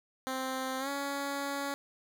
10% pulse tone with pitch glide, 261.6 to 280.4 Hz, C4 to C#4, 0 to +20 cents, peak -25 dBFS, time 0.27-1.74 s, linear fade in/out 0 ms, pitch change +120 cents, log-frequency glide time 0.79-0.89 s, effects none

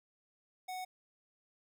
square tone, 740 Hz, F#5, in tune, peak -40 dBFS, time 0.68-0.85 s, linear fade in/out 10 ms, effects none

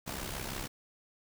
pink noise with amplitude modulation, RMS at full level -36 dBFS, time 0.06-0.68 s, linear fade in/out 20 ms, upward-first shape sine, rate 65.8 Hz, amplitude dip 65%, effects none

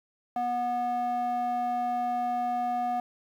square tone with band-pass filter, 243.3 Hz, B3, 26 cents flat, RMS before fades -29 dBFS, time 0.36-3 s, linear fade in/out 2 ms, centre 730 Hz, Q 3.7, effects 10-bit

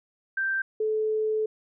sine tone pair in turn, 1568 / 433.4 Hz, G6 / A4, 0 / -26 cents, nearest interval octave + minor seventh, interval 2226 cents, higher first, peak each -24 / -23 dBFS, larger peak second, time 0.37-0.62 / 0.8-1.46 s, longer second, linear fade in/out 5 ms, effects none

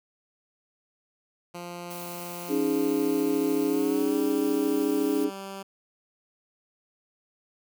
10% pulse tone with pitch glide, 174.61 to 194.86 Hz, F3 to G3, 0 to -10 cents, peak -28 dBFS, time 1.54-5.63 s, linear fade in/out 10 ms, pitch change +190 cents, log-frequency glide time 3.65-4.19 s
blue noise, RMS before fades -42 dBFS, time 1.9-5.25 s, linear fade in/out 10 ms
sine chord, C# suspended second, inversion none, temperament equal, 277.2 / 311.1 / 415.3 Hz, C#4 / D#4 / G#4, 0 / 0 / 0 cents, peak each -27 dBFS, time 2.48-5.31 s, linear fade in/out 50 ms
effects none

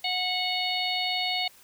harmonic tone with a mistuned harmonic, 732 Hz, F#5, 19 cents flat, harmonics 1 / 3 / 4 / 5 / 6, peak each -32 / -32 / -32 / -32 / -32 dBFS, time 0.04-1.48 s, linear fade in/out 5 ms, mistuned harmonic 5, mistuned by +20 cents, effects white hiss -55 dBFS RMS until 1.63 s

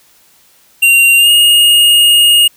square tone with pitch glide, 2766 to 2855 Hz, F7 to F7, -17 to +37 cents, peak -5 dBFS, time 0.82-2.48 s, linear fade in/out 10 ms, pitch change +54 cents, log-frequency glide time 1.17-1.29 s, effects white hiss -48 dBFS RMS until 2.56 s

